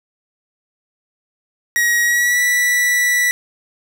45% pulse tone with pitch glide, 1900 to 1956.8 Hz, A#6 to B6, +33 to -16 cents, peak -13 dBFS, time 1.76-3.31 s, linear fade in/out 0 ms, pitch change +51 cents, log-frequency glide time 2.04-2.41 s, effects none

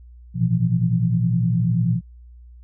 sine tone cluster, 111.7 / 121.8 / 163.8 / 173.5 Hz, A2 / B2 / E3 / F3, +27 / -24 / -11 / -11 cents, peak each -26 / -20 / -24 / -21 dBFS, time 0.34-2.01 s, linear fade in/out 50 ms, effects added 60 Hz sine -41 dBFS peak until 2.63 s

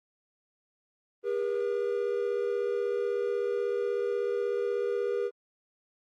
triangle tone pair together, 403.5 / 479.8 Hz, G#4 / A#4, -50 / +50 cents, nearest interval minor third, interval 300 cents, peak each -28 dBFS, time 1.23-5.31 s, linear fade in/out 50 ms, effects Opus 24 kbps

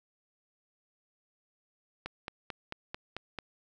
click train, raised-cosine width 0.3 ms, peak -21 dBFS, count 7, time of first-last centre 2.06-3.387 s, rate 4.52 Hz, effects none

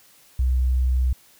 sine tone, 63.5 Hz, B1, 49 cents sharp, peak -17 dBFS, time 0.39-1.13 s, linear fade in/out 5 ms, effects white hiss -54 dBFS RMS until 1.39 s

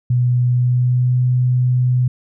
sine tone with pitch glide, 123.47 to 125.48 Hz, B2 to B2, 0 to +28 cents, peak -12 dBFS, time 0.1-2.08 s, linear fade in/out 5 ms, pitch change +28 cents, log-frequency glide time 0.5-1.18 s, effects none

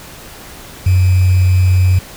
sine tone with sample-and-hold, 92 Hz, F#2, 9 cents flat, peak -7 dBFS, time 0.86-1.99 s, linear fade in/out 5 ms, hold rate 2450 Hz, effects pink hiss -34 dBFS RMS until 2.16 s

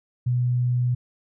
sine tone, 123.47 Hz, B2, in tune, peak -19 dBFS, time 0.26-0.95 s, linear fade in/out 10 ms, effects none

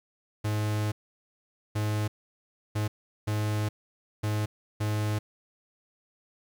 45% pulse tone bursts at uneven times, 105.9 Hz, G#2, 34 cents sharp, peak -26 dBFS, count 6, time 0.44-0.92 / 1.75-2.08 / 2.75-2.88 / 3.27-3.69 / 4.23-4.46 / 4.8-5.19 s, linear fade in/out 10 ms, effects 10-bit

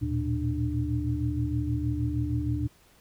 sine tone cluster, 76.8 / 113.4 / 119.8 / 296.6 Hz, D#2 / A#2 / A#2 / D4, -22 / -47 / +48 / +17 cents, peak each -31 dBFS, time 0.01-2.68 s, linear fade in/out 20 ms, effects pink hiss -60 dBFS RMS until 3 s

